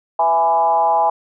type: tone with frequency modulation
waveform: sine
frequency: 830.6 Hz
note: G#5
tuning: in tune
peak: -12 dBFS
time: 0.19-1.1 s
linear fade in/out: 5 ms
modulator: 169 Hz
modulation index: 1
effects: none